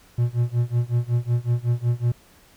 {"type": "tone with tremolo", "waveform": "triangle", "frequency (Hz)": 120, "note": "B2", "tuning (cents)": -49, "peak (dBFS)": -14, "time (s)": [0.18, 2.12], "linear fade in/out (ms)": 5, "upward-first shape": "sine", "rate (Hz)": 5.4, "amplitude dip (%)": 95, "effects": ["pink hiss -54 dBFS RMS until 2.56 s"]}